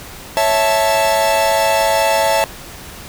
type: chord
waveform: 45% pulse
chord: A major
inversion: first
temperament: equal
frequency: 554.4 / 659.3 / 880 Hz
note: C#5 / E5 / A5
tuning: 0 / 0 / 0 cents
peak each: -19 / -16 / -16 dBFS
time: 0.37-2.44 s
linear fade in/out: 0 ms
effects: pink hiss -34 dBFS RMS until 3.08 s